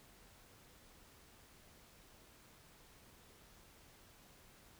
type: silence
effects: pink hiss -63 dBFS RMS until 4.79 s